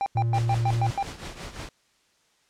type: tone bursts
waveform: triangle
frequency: 793 Hz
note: G5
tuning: 20 cents sharp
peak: -21 dBFS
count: 7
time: 0.01-1.027 s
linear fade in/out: 0 ms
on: 51 ms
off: 110 ms
type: tone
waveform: triangle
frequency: 116.2 Hz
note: A#2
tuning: 5 cents flat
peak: -20 dBFS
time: 0.15-0.91 s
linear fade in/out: 10 ms
type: noise with tremolo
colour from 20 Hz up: pink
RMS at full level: -35 dBFS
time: 0.34-1.69 s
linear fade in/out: 2 ms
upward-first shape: triangle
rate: 5.7 Hz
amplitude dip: 75%
effects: white hiss -65 dBFS RMS until 2.49 s + low-pass 7000 Hz 12 dB/octave